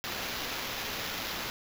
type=noise with sample-and-hold; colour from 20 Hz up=white; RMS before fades=-36 dBFS; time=0.04-1.5 s; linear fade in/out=0 ms; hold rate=8820 Hz; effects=none